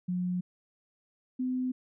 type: tone pair in turn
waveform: sine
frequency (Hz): 180 / 254.6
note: F#3 / C4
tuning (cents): -47 / -47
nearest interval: tritone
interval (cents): 600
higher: second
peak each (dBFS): -28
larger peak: neither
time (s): 0.08-0.41 / 1.39-1.72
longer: neither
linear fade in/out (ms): 10
effects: none